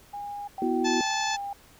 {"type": "tone", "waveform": "sine", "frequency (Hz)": 816, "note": "G#5", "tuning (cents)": -31, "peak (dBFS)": -33, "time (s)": [0.13, 0.48], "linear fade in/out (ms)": 10}
{"type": "tone with pitch glide", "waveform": "sine", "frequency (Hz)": [771, 802.3], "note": ["G5", "G5"], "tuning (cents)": [-29, 40], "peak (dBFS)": -31, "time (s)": [0.58, 1.53], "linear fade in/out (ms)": 2, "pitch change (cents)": 69, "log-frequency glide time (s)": [0.78, 1.23]}
{"type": "chord", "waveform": "sine", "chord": "B suspended fourth", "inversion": "none", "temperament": "equal", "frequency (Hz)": [246.9, 329.6, 370], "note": ["B3", "E4", "F#4"], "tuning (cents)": [0, 0, 0], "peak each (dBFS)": -28, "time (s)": [0.62, 1.01], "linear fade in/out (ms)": 2}
{"type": "harmonic tone", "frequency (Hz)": 870, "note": "A5", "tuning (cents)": -20, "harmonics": [1, 2, 3, 4, 5, 6, 7, 8], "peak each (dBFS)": [-30, -33, -35, -36, -37, -38, -38, -39], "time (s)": [0.84, 1.37], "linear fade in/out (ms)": 20}
{"effects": ["pink hiss -55 dBFS RMS until 1.79 s"]}